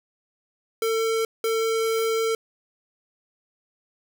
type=tone pair in turn; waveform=square; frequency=449.1 / 449.1 Hz; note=A4 / A4; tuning=+35 / +35 cents; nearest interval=unison; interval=0 cents; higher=neither; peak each=-22 dBFS; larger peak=neither; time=0.82-1.25 / 1.44-2.35 s; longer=second; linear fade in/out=2 ms; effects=none